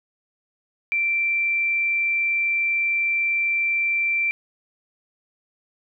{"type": "tone", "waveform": "sine", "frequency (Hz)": 2349, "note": "D7", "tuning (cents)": 0, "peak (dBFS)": -19, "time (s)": [0.92, 4.31], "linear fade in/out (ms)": 0, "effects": []}